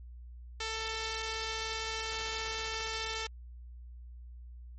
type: tone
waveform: 5% pulse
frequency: 444.1 Hz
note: A4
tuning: 16 cents sharp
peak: -23 dBFS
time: 0.6-3.27 s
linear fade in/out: 5 ms
effects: added 60 Hz sine -45 dBFS peak until 4.78 s + MP3 32 kbps